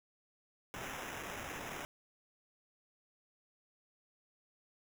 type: noise with sample-and-hold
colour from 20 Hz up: blue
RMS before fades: -44 dBFS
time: 0.74-1.85 s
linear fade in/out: 0 ms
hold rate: 4410 Hz
effects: none